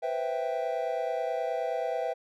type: chord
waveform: triangle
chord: C major seventh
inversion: third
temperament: equal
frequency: 493.9 / 523.3 / 659.3 / 784 Hz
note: B4 / C5 / E5 / G5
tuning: 0 / 0 / 0 / 0 cents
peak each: -32 / -34 / -30 / -33 dBFS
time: 0.02-2.14 s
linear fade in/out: 20 ms
effects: none